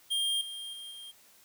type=tone with level steps; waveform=square; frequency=3208 Hz; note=G7; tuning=39 cents sharp; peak=-28 / -39 / -42 / -44 dBFS; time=0.1-1.12 s; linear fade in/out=20 ms; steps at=0.41 / 0.73 / 0.91 s; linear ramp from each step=2 ms; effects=white hiss -60 dBFS RMS until 1.44 s + high-pass 60 Hz 12 dB/octave